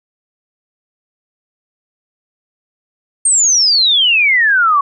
sine exponential sweep, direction down, 8760 to 1100 Hz, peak -8 dBFS, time 3.25-4.81 s, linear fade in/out 5 ms, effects none

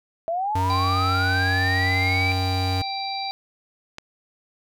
sine linear sweep, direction up, 647 to 2349 Hz, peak -22 dBFS, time 0.28-2.32 s, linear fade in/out 0 ms
square tone, 93.3 Hz, F#2, 15 cents sharp, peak -23 dBFS, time 0.55-2.82 s, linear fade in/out 5 ms
harmonic tone, 784 Hz, G5, in tune, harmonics 1 / 3 / 5 / 6, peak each -28 / -36 / -33 / -33 dBFS, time 0.7-3.31 s, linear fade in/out 0 ms
click, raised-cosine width 0.2 ms, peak -18 dBFS, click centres 3.984 s
effects none

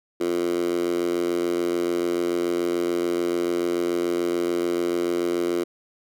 10% pulse tone with high-pass filter, 86.9 Hz, F2, 8 cents flat, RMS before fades -24 dBFS, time 0.2-5.64 s, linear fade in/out 10 ms, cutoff 340 Hz, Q 4.1, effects none

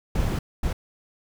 brown noise bursts at uneven times, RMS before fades -24 dBFS, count 2, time 0.15-0.39 / 0.63-0.73 s, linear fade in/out 5 ms, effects none

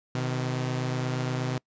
sawtooth tone pair together, 127.19 / 155.56 Hz, C3 / D#3, -49 / 0 cents, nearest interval minor third, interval 349 cents, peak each -24 / -30 dBFS, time 0.15-1.58 s, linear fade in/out 2 ms, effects noise-tail reverb RT60 0.1 s tail -25 dB re dry + resampled to 16000 Hz

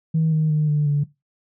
sine tone with pitch steps, 159.9 / 156.07 / 152.33 / 148.68 / 145.11 Hz, D#3 / D#3 / D#3 / D3 / D3, +48 / +6 / -36 / +22 / -20 cents, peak -15 dBFS, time 0.14-1.04 s, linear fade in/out 10 ms, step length 180 ms, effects noise-tail reverb RT60 0.2 s tail -18 dB re dry + tanh soft clip ceiling -12 dBFS

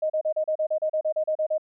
sine tone bursts, 622.3 Hz, D#5, in tune, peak -21 dBFS, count 14, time 0.02-1.581 s, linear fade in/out 10 ms, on 79 ms, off 35 ms, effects none

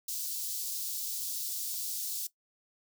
white high-pass noise, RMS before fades -36 dBFS, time 0.08-2.27 s, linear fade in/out 5 ms, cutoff 4200 Hz, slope 24 dB/octave, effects noise-tail reverb RT60 0.1 s tail -17 dB re dry

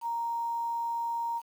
sine tone with quantisation, 932.3 Hz, A#5, in tune, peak -29 dBFS, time 0.01-1.42 s, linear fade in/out 50 ms, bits 9, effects none

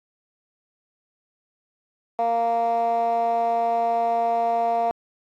15% pulse tone with band-pass filter, 232.1 Hz, A#3, 7 cents flat, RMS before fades -22 dBFS, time 2.19-4.91 s, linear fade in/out 0 ms, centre 720 Hz, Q 4.2, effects AAC 48 kbps

